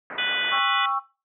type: low-pass noise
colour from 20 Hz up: white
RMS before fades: -35 dBFS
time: 0.1-0.59 s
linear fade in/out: 2 ms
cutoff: 2000 Hz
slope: 48 dB/octave
type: harmonic tone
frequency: 494.2 Hz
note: B4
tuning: 1 cent sharp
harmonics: 3 / 4 / 5 / 6 / 7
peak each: -29 / -29 / -29 / -29 / -29 dBFS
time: 0.18-0.86 s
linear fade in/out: 5 ms
type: chord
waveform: sine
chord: C# diminished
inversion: second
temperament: just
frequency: 798.3 / 1108.7 / 1330.5 Hz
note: G5 / C#6 / E6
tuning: +31 / 0 / +16 cents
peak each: -30 / -24 / -27 dBFS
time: 0.51-1 s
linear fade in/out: 20 ms
effects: noise-tail reverb RT60 0.3 s tail -18 dB re dry + high-pass 300 Hz 12 dB/octave